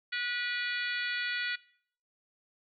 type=harmonic tone with a mistuned harmonic; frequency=486.6 Hz; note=B4; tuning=26 cents flat; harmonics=3 / 4 / 5 / 6 / 7 / 8 / 9; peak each=-36 / -36 / -39 / -45 / -41 / -45 / -43 dBFS; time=0.12-1.56 s; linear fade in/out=10 ms; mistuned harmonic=9; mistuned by=+16 cents; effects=noise-tail reverb RT60 0.6 s tail -22 dB re dry